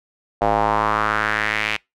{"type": "tone with band-pass filter sweep", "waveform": "square", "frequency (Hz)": 53.6, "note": "A1", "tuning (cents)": -45, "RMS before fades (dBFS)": -20, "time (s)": [0.41, 1.77], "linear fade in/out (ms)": 10, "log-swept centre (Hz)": [710, 2500], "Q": 3, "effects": ["noise-tail reverb RT60 0.2 s tail -25 dB re dry"]}